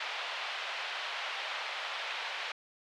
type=band-pass noise; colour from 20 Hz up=white; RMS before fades=-38 dBFS; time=0-2.52 s; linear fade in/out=5 ms; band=610 to 3500 Hz; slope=24 dB/octave; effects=none